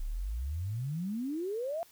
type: exponential sweep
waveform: sine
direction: up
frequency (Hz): 31.58 to 698.5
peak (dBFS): -32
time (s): 0-1.83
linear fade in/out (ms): 0
effects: white hiss -60 dBFS RMS until 1.91 s